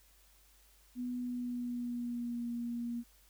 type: tone with pitch glide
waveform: sine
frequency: 246.9 to 237.1 Hz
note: B3 to A#3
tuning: 0 to +30 cents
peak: -35 dBFS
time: 0.95-3.04 s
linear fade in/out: 50 ms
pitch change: -70 cents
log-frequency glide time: 1.18-2.49 s
effects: added 50 Hz sine -65 dBFS peak until 3.29 s + white hiss -66 dBFS RMS until 3.29 s